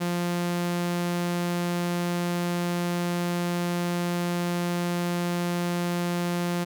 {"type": "tone", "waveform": "sawtooth", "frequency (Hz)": 174.61, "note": "F3", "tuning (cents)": 0, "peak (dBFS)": -21, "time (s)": [0, 6.65], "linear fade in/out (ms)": 20, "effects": []}